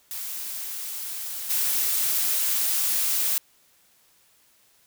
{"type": "noise with level steps", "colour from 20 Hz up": "blue", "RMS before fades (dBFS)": [-33, -24], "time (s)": [0.11, 3.38], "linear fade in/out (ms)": 0, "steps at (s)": 1.49, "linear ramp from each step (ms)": 20, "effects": ["white hiss -61 dBFS RMS until 4.86 s"]}